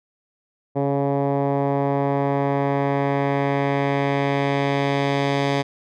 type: tone with low-pass filter sweep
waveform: 10% pulse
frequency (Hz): 140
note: C#3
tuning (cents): +18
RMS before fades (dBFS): -21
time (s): 0.75-5.63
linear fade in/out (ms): 20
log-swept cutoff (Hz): 670 to 4300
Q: 1
effects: none